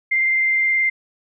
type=tone with vibrato; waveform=sine; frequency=2093 Hz; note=C7; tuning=in tune; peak=-15 dBFS; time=0.11-0.9 s; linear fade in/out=10 ms; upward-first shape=triangle; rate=19 Hz; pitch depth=15 cents each way; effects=none